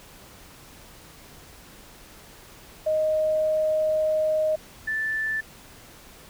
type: tone pair in turn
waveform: sine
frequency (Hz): 622.3 / 1760.1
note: D#5 / A6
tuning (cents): 0 / 0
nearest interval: octave + tritone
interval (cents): 1800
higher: second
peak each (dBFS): -20 / -24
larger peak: first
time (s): 2.86-4.56 / 4.87-5.41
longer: first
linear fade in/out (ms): 10
effects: pink hiss -48 dBFS RMS until 6.29 s